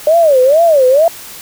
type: tone with vibrato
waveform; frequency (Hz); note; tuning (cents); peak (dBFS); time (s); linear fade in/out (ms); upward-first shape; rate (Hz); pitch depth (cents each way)
sine; 587.3; D5; 0; -5; 0.07-1.08; 2; sine; 2.2; 260
effects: white hiss -31 dBFS RMS until 1.41 s